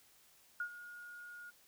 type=tone with ADSR envelope; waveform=sine; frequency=1434 Hz; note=F6; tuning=45 cents sharp; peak=-34 dBFS; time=0.6-1.51 s; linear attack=3 ms; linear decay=82 ms; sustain=-14 dB; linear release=19 ms; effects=white hiss -66 dBFS RMS until 1.67 s